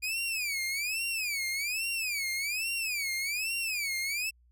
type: tone with vibrato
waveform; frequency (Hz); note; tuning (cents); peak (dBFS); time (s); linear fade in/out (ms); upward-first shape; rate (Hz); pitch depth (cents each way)
sawtooth; 2417; D7; +49; -27; 0.02-4.31; 20; sine; 1.2; 230
effects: added 60 Hz sine -60 dBFS peak until 4.51 s